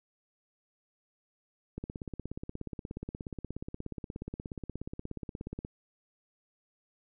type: click train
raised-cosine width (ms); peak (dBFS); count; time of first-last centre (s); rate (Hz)
3; -25; 66; 1.78-5.649; 16.8
effects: none